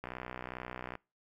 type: click train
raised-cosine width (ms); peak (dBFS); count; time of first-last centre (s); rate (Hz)
0.5; -25; 58; 0.04-0.953; 62.4
effects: noise-tail reverb RT60 0.3 s tail -26 dB re dry